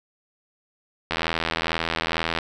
click train, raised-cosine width 0.3 ms, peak -7 dBFS, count 106, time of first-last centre 1.11-2.387 s, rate 82.2 Hz, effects none

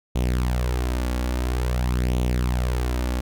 sawtooth tone with flanger, 61.74 Hz, B1, in tune, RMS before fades -23 dBFS, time 0.15-3.21 s, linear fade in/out 10 ms, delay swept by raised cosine 0.3 to 3.6 ms, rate 0.49 Hz, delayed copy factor +0.6, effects none

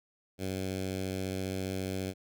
10% pulse tone with notch filter, 94.7 Hz, F#2, 41 cents sharp, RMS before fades -35 dBFS, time 0.38-2.14 s, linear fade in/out 50 ms, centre 1200 Hz, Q 1.1, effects none

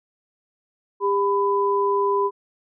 sine tone pair together, 400.4 / 999 Hz, G4 / B5, +37 / +20 cents, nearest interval octave + major third, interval 1583 cents, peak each -20 / -21 dBFS, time 1-2.31 s, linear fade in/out 50 ms, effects none

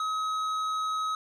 sine tone with tanh clipping, 1274 Hz, D#6, 41 cents sharp, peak -29 dBFS, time 0-1.15 s, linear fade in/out 2 ms, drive 10 dB, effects none

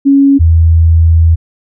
sine tone pair in turn, 277.2 / 82.08 Hz, C#4 / E2, 0 / -7 cents, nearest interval octave + major sixth, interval 2107 cents, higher first, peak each -3 dBFS, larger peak neither, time 0.05-0.39 / 0.39-1.36 s, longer second, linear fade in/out 20 ms, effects none

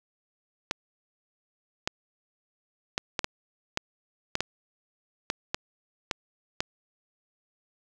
clicks, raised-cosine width 0.2 ms, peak -9 dBFS, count 12, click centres 0.711 / 1.875 / 2.979 / 3.192 / 3.244 / 3.774 / 4.354 / 4.406 / 5.301 / 5.545 / 6.112 / 6.605 s, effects none

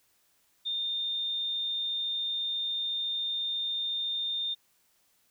sine tone, 3627 Hz, A#7, 48 cents flat, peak -29 dBFS, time 0.65-4.55 s, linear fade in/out 20 ms, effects white hiss -69 dBFS RMS until 5.3 s

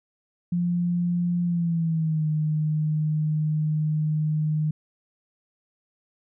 sine tone with pitch glide, 174.61 to 153.77 Hz, F3 to D#3, 0 to -20 cents, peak -21 dBFS, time 0.52-4.71 s, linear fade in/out 5 ms, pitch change -220 cents, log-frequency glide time 1.44-2.27 s, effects none

